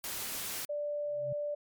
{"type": "noise", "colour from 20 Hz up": "white", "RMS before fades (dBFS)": -38, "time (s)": [0.04, 0.65], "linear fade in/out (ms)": 0}
{"type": "tone", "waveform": "sine", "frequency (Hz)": 587.3, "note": "D5", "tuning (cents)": 0, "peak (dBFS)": -32, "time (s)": [0.69, 1.55], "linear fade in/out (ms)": 10}
{"type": "tone with exponential growth", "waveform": "sine", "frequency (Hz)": 134.4, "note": "C3", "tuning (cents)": 47, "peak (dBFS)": -36, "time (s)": [1.04, 1.33], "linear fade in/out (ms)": 5, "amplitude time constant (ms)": 63}
{"effects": ["MP3 96 kbps"]}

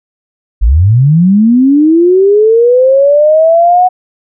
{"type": "linear sweep", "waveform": "sine", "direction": "up", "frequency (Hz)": [45.6, 740], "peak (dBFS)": -3, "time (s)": [0.61, 3.89], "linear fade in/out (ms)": 20, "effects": []}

